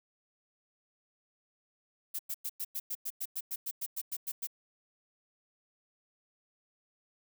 violet noise bursts, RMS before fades -36 dBFS, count 16, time 2.14-4.472 s, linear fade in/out 10 ms, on 52 ms, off 100 ms, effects none

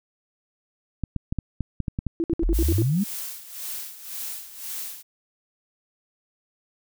clicks, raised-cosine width 5 ms, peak -14 dBFS, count 10, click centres 1.037 / 1.163 / 1.325 / 1.387 / 1.607 / 1.803 / 1.882 / 1.989 / 2.067 / 2.331 s
sine tone bursts, 332.8 Hz, E4, 17 cents sharp, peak -21 dBFS, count 7, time 2.2-2.821 s, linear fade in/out 0 ms, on 39 ms, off 58 ms
sine exponential sweep, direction up, 35.29 to 216.9 Hz, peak -19 dBFS, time 2.42-3.04 s, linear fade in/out 10 ms
blue noise with tremolo, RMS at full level -32 dBFS, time 2.53-5.03 s, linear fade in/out 20 ms, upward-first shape sine, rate 1.9 Hz, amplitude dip 75%
effects none

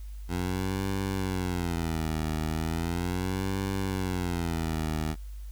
15% pulse tone with vibrato, 87 Hz, F2, 6 cents flat, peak -22 dBFS, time 0.28-5.16 s, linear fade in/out 50 ms, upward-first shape sine, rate 0.37 Hz, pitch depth 190 cents each way, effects added 50 Hz sine -37 dBFS peak until 5.51 s + white hiss -60 dBFS RMS until 5.51 s

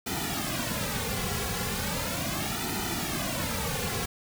pink noise with flanger, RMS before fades -31 dBFS, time 0.06-4.06 s, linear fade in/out 10 ms, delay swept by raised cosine 1.8 to 3.3 ms, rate 0.37 Hz, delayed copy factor -0.95, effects none

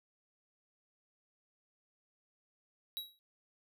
square tone with exponential decay, 3867 Hz, B7, 37 cents flat, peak -35 dBFS, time 2.97-3.19 s, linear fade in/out 0 ms, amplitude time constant 46 ms, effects noise-tail reverb RT60 0.1 s tail -22 dB re dry

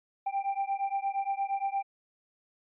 triangle beating tone pair, 784 / 792.6 Hz, G5 / G5, 0 / +19 cents, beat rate 8.6 Hz, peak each -30 dBFS, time 0.26-1.83 s, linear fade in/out 10 ms, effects resampled to 8000 Hz

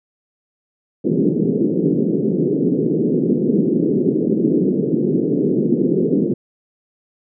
white band-pass noise, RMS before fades -17 dBFS, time 1.04-6.34 s, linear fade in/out 10 ms, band 150 to 420 Hz, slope 48 dB/octave, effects none

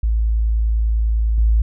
sine tone with level steps, 55 Hz, A1, in tune, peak -14 / -11 dBFS, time 0.03-1.62 s, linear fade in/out 5 ms, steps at 1.38 s, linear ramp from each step 2 ms, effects none

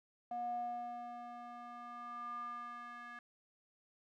square tone with band-pass filter sweep, 240 Hz, B3, 49 cents flat, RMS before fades -45 dBFS, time 0.31-3.19 s, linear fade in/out 2 ms, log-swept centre 680 to 1500 Hz, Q 7.8, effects none

